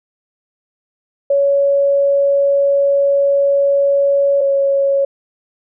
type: tone pair in turn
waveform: sine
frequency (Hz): 560 / 553.2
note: C#5 / C#5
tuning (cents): +18 / -4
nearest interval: unison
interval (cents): 22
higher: first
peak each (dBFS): -10 / -11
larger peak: first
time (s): 1.3-4.41 / 4.41-5.05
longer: first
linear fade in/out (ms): 5
effects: none